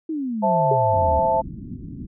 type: exponential sweep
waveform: sine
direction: down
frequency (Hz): 328.9 to 69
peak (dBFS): -23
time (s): 0.09-1.2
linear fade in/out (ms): 5
type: chord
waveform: sine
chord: A minor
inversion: first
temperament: equal with one note detuned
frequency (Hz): 526 / 659.3 / 880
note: C5 / E5 / A5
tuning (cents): +9 / 0 / 0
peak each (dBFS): -24 / -21 / -19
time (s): 0.42-1.42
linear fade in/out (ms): 20
type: tone with exponential decay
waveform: sine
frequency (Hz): 415.3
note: G#4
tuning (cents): 0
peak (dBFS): -16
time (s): 0.71-0.83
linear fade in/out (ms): 5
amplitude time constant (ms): 24
type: low-pass noise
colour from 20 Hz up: white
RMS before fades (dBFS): -34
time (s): 0.92-2.07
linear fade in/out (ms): 20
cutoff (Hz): 290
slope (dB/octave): 48
effects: none